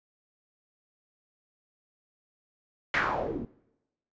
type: noise with low-pass filter sweep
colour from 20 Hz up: white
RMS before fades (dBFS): -30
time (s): 2.94-3.45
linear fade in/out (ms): 2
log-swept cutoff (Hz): 2100 to 220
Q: 3.4
effects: noise-tail reverb RT60 0.9 s tail -22 dB re dry + resampled to 16000 Hz